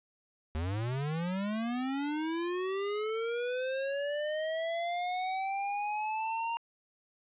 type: linear sweep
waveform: square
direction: up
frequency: 75.1 to 932.3 Hz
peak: -32 dBFS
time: 0.55-6.57 s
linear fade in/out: 0 ms
effects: resampled to 8000 Hz + 12-bit